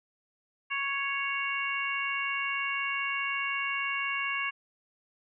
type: harmonic tone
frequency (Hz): 554.4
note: C#5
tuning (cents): 0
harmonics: 2 / 3 / 4 / 5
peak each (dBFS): -35 / -36 / -33 / -34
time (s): 0.7-4.51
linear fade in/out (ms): 20
effects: none